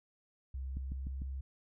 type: tone with pitch glide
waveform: sine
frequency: 66 to 66.88 Hz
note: C2 to C2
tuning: +16 to +39 cents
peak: -37 dBFS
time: 0.54-1.41 s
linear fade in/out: 5 ms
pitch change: +23 cents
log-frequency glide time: 0.71-1.26 s
type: click train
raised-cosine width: 5 ms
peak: -31 dBFS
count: 4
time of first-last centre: 0.77-1.219 s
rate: 6.68 Hz
effects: none